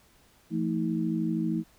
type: tone cluster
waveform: sine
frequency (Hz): 170.8 / 223.7 / 319.1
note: F3 / A3 / D#4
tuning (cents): -38 / +29 / +44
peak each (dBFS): -30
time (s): 0.5-1.64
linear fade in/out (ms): 50
effects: pink hiss -61 dBFS RMS until 1.78 s